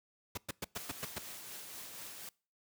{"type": "noise bursts", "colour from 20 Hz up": "pink", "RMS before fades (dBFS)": -38, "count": 7, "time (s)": [0.35, 1.185], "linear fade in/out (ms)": 5, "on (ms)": 25, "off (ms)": 110}
{"type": "noise with tremolo", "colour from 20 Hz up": "white", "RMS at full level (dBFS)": -46, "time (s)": [0.75, 2.29], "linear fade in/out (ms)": 2, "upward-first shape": "triangle", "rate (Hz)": 4.1, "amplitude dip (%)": 35}
{"effects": ["noise-tail reverb RT60 0.4 s tail -25 dB re dry", "high-pass 80 Hz 12 dB/octave"]}